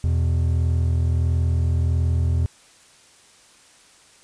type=tone pair together; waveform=triangle; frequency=83.3 / 124.81 Hz; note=E2 / B2; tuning=+19 / +19 cents; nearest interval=perfect fifth; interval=700 cents; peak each=-16 / -23 dBFS; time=0.04-2.46 s; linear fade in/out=0 ms; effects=white hiss -52 dBFS RMS until 4.23 s + resampled to 22050 Hz